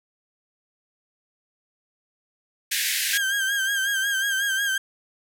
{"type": "band-pass noise", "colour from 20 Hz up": "pink", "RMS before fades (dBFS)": -25, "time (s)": [2.71, 3.18], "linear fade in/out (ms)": 10, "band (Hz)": [1600, 16000], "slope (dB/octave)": 96}
{"type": "tone with vibrato", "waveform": "35% pulse", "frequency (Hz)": 1594, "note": "G6", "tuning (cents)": 28, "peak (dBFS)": -20, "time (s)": [3.13, 4.78], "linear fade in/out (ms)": 5, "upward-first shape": "sine", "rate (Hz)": 5.5, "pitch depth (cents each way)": 56}
{"effects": []}